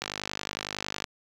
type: click train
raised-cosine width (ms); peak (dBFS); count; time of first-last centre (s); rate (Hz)
0.2; -13; 53; 0.02-1.042; 50.9
effects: high-pass 80 Hz 12 dB/octave + 9-bit

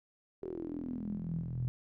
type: tone with band-pass filter sweep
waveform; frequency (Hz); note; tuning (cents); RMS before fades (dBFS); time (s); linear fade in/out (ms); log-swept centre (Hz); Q
sawtooth; 41.9; E1; +29; -38; 0.42-1.68; 0; 400 to 120; 9.6
effects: none

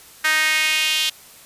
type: tone with high-pass filter sweep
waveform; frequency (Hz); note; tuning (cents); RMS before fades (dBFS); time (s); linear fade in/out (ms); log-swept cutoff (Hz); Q
sawtooth; 311.1; D#4; 0; -19; 0.24-1.1; 10; 1700 to 3200; 3
effects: white hiss -45 dBFS RMS until 1.45 s + resampled to 32000 Hz

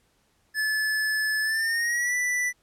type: tone with pitch glide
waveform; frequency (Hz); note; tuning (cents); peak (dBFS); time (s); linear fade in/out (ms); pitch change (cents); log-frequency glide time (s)
square; 1730 to 1975.8; A6 to B6; -30 to 0; -24; 0.54-2.53; 50; +230; 1.42-2.15
effects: pink hiss -67 dBFS RMS until 2.62 s + low-pass 12000 Hz 12 dB/octave

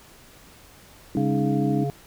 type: chord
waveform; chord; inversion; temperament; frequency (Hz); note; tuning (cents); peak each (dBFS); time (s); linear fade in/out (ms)
sine; Ab suspended fourth; none; equal with one note detuned; 203.7 / 277.2 / 311.1; Ab3 / Db4 / Eb4; -33 / 0 / 0; -26; 1.15-1.84; 2
type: harmonic tone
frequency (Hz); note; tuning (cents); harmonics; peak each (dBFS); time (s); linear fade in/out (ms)
139.4; C#3; +10; 1 / 3 / 5; -25 / -30 / -32; 1.17-1.9; 0
effects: pink hiss -50 dBFS RMS until 2.06 s

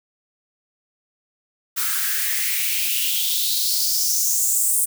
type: noise with high-pass filter sweep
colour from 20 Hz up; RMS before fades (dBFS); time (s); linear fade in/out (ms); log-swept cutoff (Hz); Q
blue; -21; 1.76-4.86; 20; 1300 to 9100; 4.2
effects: none

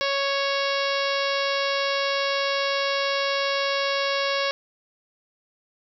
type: harmonic tone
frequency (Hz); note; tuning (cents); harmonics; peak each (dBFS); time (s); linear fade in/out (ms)
554.4; C#5; 0; 1 / 2 / 3 / 4 / 5 / 6 / 7 / 8 / 9 / 10; -26 / -29 / -31 / -32 / -33 / -34 / -34 / -35 / -36 / -36; 0.01-4.51; 0
effects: none

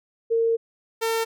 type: tone pair in turn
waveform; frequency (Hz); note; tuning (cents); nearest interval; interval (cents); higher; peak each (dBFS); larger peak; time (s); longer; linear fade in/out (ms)
sine / sawtooth; 457.5 / 452.8; A#4 / A4; -32 / +50; unison; 18; first; -18; neither; 0.3-0.57 / 1.01-1.25; first; 20
effects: none

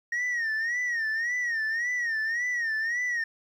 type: tone with vibrato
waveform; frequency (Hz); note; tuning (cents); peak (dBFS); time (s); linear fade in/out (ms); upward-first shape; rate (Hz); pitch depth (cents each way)
sine; 1864.7; A#6; 0; -23; 0.12-3.24; 5; sine; 1.8; 110
effects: tanh soft clip ceiling -25 dBFS + 10-bit

